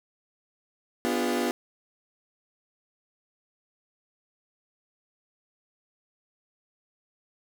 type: chord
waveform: 30% pulse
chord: B diminished seventh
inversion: none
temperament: equal with one note detuned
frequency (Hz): 246.9 / 293.7 / 349.2 / 406.5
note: B3 / D4 / F4 / Ab4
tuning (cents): 0 / 0 / 0 / -37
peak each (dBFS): -26 / -31 / -27 / -30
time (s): 1.05-1.51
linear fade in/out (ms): 0
effects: none